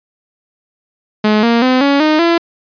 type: tone with pitch steps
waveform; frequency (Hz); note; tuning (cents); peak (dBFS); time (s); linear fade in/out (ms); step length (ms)
sawtooth; 212.9 / 233.5 / 256.1 / 280.9 / 308.1 / 338; G#3 / A#3 / C4 / C#4 / D#4 / E4; +43 / +3 / -37 / +23 / -17 / +43; -5; 1.24-2.38; 5; 190
effects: resampled to 11025 Hz